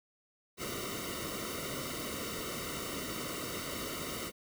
pink noise with comb filter, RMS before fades -39 dBFS, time 0.57-4.32 s, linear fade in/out 50 ms, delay 1.2 ms, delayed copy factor -1, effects none

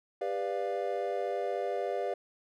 triangle chord, G dominant seventh, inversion none, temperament equal with one note detuned, 397.5 / 493.9 / 587.3 / 698.5 Hz, G4 / B4 / D5 / F5, +24 / 0 / 0 / 0 cents, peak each -34 dBFS, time 0.21-2.14 s, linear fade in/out 5 ms, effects none

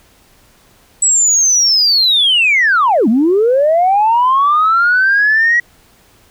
sine linear two-way sweep, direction down then up, 7902 to 205.3 to 1928 Hz, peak -7 dBFS, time 1.02-5.6 s, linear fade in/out 5 ms, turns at 3.08 s, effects tanh soft clip ceiling -4 dBFS + pink hiss -49 dBFS RMS until 6.3 s

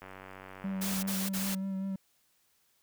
click train, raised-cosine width 0.5 ms, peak -31 dBFS, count 105, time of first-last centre 0.02-1.115 s, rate 95 Hz
triangle tone with vibrato, 192.5 Hz, G3, 31 cents flat, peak -30 dBFS, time 0.64-1.96 s, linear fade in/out 5 ms, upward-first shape sine, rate 5.1 Hz, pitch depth 21 cents each way
white noise bursts, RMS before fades -36 dBFS, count 3, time 0.81-1.552 s, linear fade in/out 10 ms, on 220 ms, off 41 ms
effects white hiss -71 dBFS RMS until 2.82 s

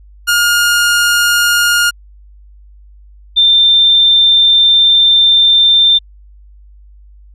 sawtooth / sine tone pair in turn, 1421 / 3581 Hz, F6 / A7, +30 / +30 cents, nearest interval octave + major third, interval 1600 cents, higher second, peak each -5 dBFS, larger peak neither, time 0.27-1.91 / 3.36-5.99 s, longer second, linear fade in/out 20 ms, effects added 50 Hz sine -37 dBFS peak until 7.34 s + resampled to 32000 Hz

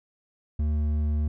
sine tone with hard clipping, 75.3 Hz, D2, 44 cents sharp, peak -24 dBFS, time 0.59-1.28 s, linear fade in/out 5 ms, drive 6 dB, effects none

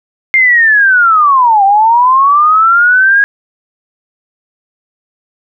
sine linear two-way sweep, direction down then up, 2125 to 773 to 1655 Hz, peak -4 dBFS, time 0.34-3.24 s, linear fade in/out 0 ms, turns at 1.64 s, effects none

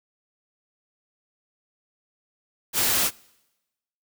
white noise, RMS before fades -22 dBFS, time 2.73-3.11 s, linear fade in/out 50 ms, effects noise-tail reverb RT60 1.0 s tail -25 dB re dry

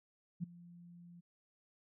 sine tone with ADSR envelope, 173.3 Hz, F3, 13 cents flat, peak -33 dBFS, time 0.4-1.21 s, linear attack 34 ms, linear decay 10 ms, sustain -20 dB, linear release 16 ms, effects none

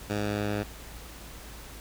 10% pulse tone with low-pass filter sweep, 103.83 Hz, G#2, in tune, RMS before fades -30 dBFS, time 0.09-0.64 s, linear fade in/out 20 ms, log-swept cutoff 7400 to 3300 Hz, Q 0.72, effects added 55 Hz sine -45 dBFS peak until 1.8 s + pink hiss -46 dBFS RMS until 1.8 s

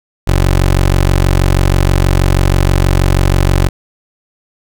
20% pulse tone, 46.25 Hz, F#1, in tune, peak -3 dBFS, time 0.27-3.69 s, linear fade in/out 10 ms, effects none

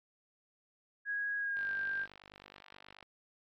sine tone with pitch glide, 1652 to 1589.3 Hz, G#6 to G6, -10 to +23 cents, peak -33 dBFS, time 1.05-2.07 s, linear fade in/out 50 ms, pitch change -67 cents, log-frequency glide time 1.38-1.71 s
click train, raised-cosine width 0.3 ms, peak -35 dBFS, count 73, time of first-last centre 1.57-3.027 s, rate 49.4 Hz
effects AAC 48 kbps

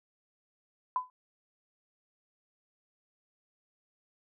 sine tone with exponential decay, 1007 Hz, B5, 33 cents sharp, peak -23 dBFS, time 0.96-1.1 s, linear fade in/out 1 ms, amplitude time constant 30 ms, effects none

